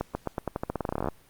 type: accelerating click train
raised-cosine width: 1 ms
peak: -14 dBFS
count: 21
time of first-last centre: 0.01-1.086 s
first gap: 140 ms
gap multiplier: 0.88
effects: pink hiss -59 dBFS RMS until 1.29 s + Opus 48 kbps